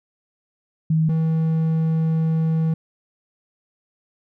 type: tone pair in turn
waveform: sine / triangle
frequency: 159.1 / 160.86 Hz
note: D#3 / E3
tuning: +39 / -42 cents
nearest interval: unison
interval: 19 cents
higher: second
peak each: -15 dBFS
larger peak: neither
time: 0.9-1.09 / 1.09-2.74 s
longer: second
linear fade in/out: 5 ms
effects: none